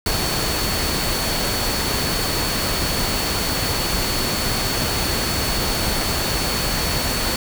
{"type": "tone in noise", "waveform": "sine", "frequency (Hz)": 4435, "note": "C#8", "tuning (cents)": 0, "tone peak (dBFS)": -27, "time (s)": [0.06, 7.36], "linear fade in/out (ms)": 2, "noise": "pink", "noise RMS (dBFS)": -22, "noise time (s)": [0.06, 7.36], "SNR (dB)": -8, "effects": []}